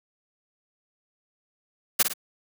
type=noise with echo; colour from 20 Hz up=white; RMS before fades=-18 dBFS; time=1.99-2.03 s; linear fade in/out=10 ms; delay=53 ms; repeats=2; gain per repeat=-7 dB; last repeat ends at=2.136 s; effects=high-pass 200 Hz 12 dB/octave